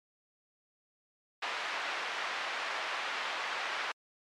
white band-pass noise, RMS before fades -36 dBFS, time 1.42-3.92 s, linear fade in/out 5 ms, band 720 to 2200 Hz, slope 12 dB/octave, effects low-pass 6000 Hz 12 dB/octave + MP3 96 kbps

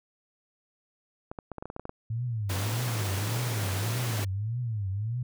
clicks, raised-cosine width 1 ms, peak -23 dBFS, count 11, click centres 1.315 / 1.388 / 1.517 / 1.583 / 1.625 / 1.656 / 1.701 / 1.764 / 1.796 / 1.854 / 1.894 s
sine tone with vibrato, 108.4 Hz, A2, 25 cents flat, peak -28 dBFS, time 2.1-5.23 s, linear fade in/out 5 ms, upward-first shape triangle, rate 1.7 Hz, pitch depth 260 cents each way
pink high-pass noise, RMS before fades -35 dBFS, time 2.49-4.25 s, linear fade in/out 10 ms, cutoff 100 Hz, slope 48 dB/octave
effects none

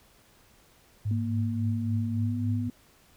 sine tone with tremolo, 104.2 Hz, G#2, 6 cents sharp, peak -24 dBFS, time 1.05-2.69 s, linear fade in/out 10 ms, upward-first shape triangle, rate 3.6 Hz, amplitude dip 60%
sine tone with pitch glide, 233.1 to 245 Hz, A#3 to B3, 0 to -14 cents, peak -30 dBFS, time 1.11-2.7 s, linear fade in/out 2 ms, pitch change +86 cents, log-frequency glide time 2.14-2.37 s
effects pink hiss -60 dBFS RMS until 3.16 s

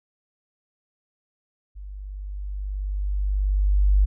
sine tone with level ramp, 49.27 Hz, G1, 10 cents sharp, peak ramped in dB -35 to -13 dBFS, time 1.75-4.06 s, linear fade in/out 20 ms, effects none

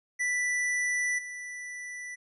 square tone with level steps, 1975.5 Hz, B6, in tune, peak -27 / -38 dBFS, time 0.19-2.16 s, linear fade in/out 20 ms, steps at 1.18 s, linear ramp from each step 10 ms, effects resampled to 24000 Hz

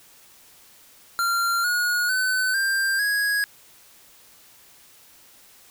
square tone with pitch steps, 1382 / 1446.5 / 1514.1 / 1584.8 / 1658.7 Hz, F6 / F#6 / F#6 / G6 / G#6, -19 / -40 / +39 / +18 / -3 cents, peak -21 dBFS, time 1.19-3.44 s, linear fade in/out 0 ms, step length 450 ms, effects white hiss -52 dBFS RMS until 5.7 s

